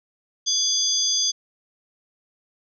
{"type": "tone cluster", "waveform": "sine", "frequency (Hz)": [3391, 4826, 6260], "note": ["G#7", "D8", "G8"], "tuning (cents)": [35, 46, -3], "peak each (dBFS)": [-25, -23, -23], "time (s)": [0.46, 1.32], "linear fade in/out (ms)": 20, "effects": []}